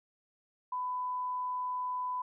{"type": "tone", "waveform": "sine", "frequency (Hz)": 1000, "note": "B5", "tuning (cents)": 21, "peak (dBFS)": -32, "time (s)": [0.72, 2.22], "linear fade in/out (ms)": 5, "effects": []}